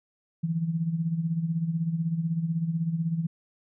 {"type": "tone with tremolo", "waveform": "sine", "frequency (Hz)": 164.81, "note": "E3", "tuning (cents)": 0, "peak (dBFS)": -22, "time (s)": [0.43, 3.27], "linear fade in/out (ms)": 10, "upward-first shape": "sine", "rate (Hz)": 16, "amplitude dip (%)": 65, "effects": []}